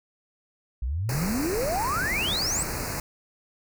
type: exponential sweep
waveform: sine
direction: up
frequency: 55.6 to 8372 Hz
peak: -25 dBFS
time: 0.82-2.63 s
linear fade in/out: 5 ms
type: band-stop noise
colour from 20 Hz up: pink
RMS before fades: -31 dBFS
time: 1.09-3 s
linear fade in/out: 2 ms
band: 2600 to 4200 Hz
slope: 96 dB/octave
effects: none